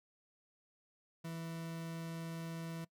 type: tone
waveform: 40% pulse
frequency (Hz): 164.81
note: E3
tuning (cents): 0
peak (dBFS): -40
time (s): 1.24-2.85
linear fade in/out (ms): 10
effects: noise-tail reverb RT60 0.1 s tail -21 dB re dry + MP3 96 kbps